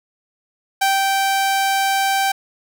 sawtooth tone with ADSR envelope, 780 Hz, G5, 9 cents flat, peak -10 dBFS, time 0.81-2.32 s, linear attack 10 ms, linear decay 190 ms, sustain -2 dB, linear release 6 ms, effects none

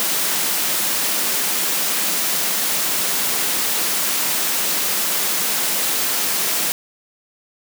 white high-pass noise, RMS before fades -20 dBFS, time 0-6.72 s, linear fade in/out 0 ms, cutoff 150 Hz, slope 96 dB/octave, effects none

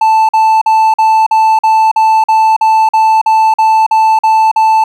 triangle tone bursts, 880 Hz, A5, in tune, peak -3 dBFS, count 15, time 0.01-4.84 s, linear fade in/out 5 ms, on 280 ms, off 45 ms, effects none

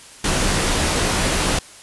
pink noise with comb filter, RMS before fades -19 dBFS, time 0.24-1.59 s, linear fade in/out 5 ms, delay 18 ms, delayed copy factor -0.5, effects white hiss -42 dBFS RMS until 1.82 s + resampled to 24000 Hz

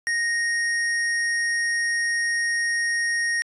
square tone, 1864.7 Hz, A#6, in tune, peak -22 dBFS, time 0.07-3.42 s, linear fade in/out 0 ms, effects resampled to 24000 Hz

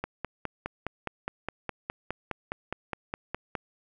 click train, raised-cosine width 0.5 ms, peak -16 dBFS, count 18, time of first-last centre 0.04-3.552 s, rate 4.84 Hz, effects none

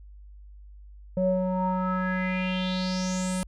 square tone with low-pass filter sweep, 185 Hz, F#3, in tune, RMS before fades -27 dBFS, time 1.17-3.43 s, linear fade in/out 0 ms, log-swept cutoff 490 to 9700 Hz, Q 5.5, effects added 50 Hz sine -44 dBFS peak until 3.47 s

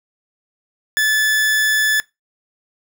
40% pulse tone, 1735 Hz, A6, 25 cents flat, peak -13 dBFS, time 0.97-2 s, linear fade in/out 0 ms, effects noise-tail reverb RT60 0.2 s tail -21 dB re dry

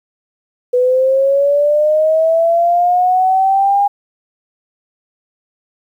sine linear sweep, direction up, 492.1 to 813 Hz, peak -9 dBFS, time 0.73-3.88 s, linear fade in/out 10 ms, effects 8-bit

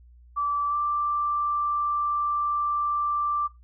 sine tone with pitch glide, 1160 to 1176.2 Hz, D6 to D6, -22 to +2 cents, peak -23 dBFS, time 0.36-3.48 s, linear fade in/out 20 ms, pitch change +24 cents, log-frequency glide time 0.69-0.75 s, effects noise-tail reverb RT60 0.2 s tail -19 dB re dry + added 60 Hz sine -49 dBFS peak until 3.63 s

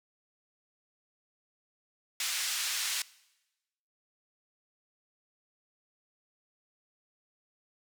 white band-pass noise, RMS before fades -33 dBFS, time 2.2-3.02 s, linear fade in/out 2 ms, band 1700 to 7300 Hz, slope 12 dB/octave, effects noise-tail reverb RT60 1.0 s tail -21 dB re dry

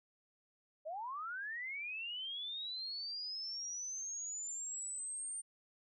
sine linear sweep, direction up, 587.3 to 8880 Hz, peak -40 dBFS, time 0.85-5.42 s, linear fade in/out 20 ms, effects none

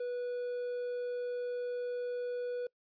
triangle tone with quantisation, 490 Hz, B4, 14 cents flat, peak -32 dBFS, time 0-2.67 s, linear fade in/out 5 ms, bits 10, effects noise-tail reverb RT60 0.1 s tail -24 dB re dry + resampled to 11025 Hz

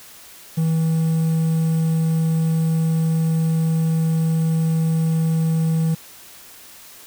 triangle tone with quantisation, 161.7 Hz, E3, 33 cents flat, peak -14 dBFS, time 0.57-5.95 s, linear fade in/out 10 ms, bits 7, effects white hiss -43 dBFS RMS until 7.06 s

